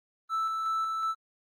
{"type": "tone with tremolo", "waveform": "triangle", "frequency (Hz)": 1318.5, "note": "E6", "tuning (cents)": 0, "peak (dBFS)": -24, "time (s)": [0.29, 1.15], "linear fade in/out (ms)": 50, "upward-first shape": "square", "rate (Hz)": 2.7, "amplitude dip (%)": 30, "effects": ["tanh soft clip ceiling -20 dBFS", "Opus 32 kbps"]}